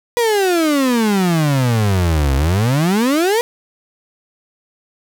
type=exponential two-way sweep; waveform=35% pulse; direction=down then up; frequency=488.7 to 65.6 to 488.7 Hz; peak=-11 dBFS; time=0.17-3.41 s; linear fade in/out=0 ms; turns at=2.35 s; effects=none